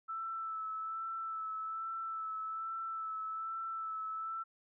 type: tone with vibrato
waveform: sine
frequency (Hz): 1318.5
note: E6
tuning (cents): 0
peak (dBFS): -37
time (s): 0.08-4.44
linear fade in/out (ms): 20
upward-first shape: sine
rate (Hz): 1.2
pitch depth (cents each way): 22
effects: none